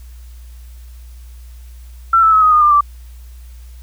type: tone with pitch steps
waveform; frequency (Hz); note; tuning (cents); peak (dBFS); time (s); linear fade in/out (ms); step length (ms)
sine; 1346 / 1314.5 / 1283.7 / 1253.7 / 1224.3 / 1195.7 / 1167.7; E6 / E6 / E6 / D#6 / D#6 / D6 / D6; +36 / -5 / -46 / +13 / -28 / +31 / -10; -7; 2.13-2.809; 5; 97
effects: added 60 Hz sine -33 dBFS peak until 3.82 s + white hiss -51 dBFS RMS until 3.82 s